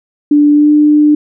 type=tone with pitch glide; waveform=sine; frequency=293.7 to 298.7 Hz; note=D4 to D4; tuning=0 to +29 cents; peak=-4 dBFS; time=0.31-1.15 s; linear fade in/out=5 ms; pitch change=+29 cents; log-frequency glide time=0.52-0.7 s; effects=none